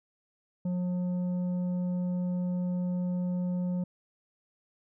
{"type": "tone with tanh clipping", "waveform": "triangle", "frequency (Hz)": 179.5, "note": "F3", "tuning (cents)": 48, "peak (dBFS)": -29, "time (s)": [0.65, 3.84], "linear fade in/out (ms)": 5, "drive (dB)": 11, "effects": []}